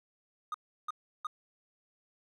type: tone bursts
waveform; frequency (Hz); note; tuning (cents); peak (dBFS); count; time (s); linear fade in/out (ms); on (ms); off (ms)
triangle; 1234; D#6; -15; -31; 3; 0.52-1.269; 2; 23; 340
effects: none